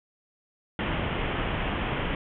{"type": "low-pass noise", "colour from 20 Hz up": "pink", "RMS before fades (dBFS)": -29, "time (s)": [0.79, 2.15], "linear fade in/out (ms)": 2, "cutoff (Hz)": 3300, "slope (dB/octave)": 96, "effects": []}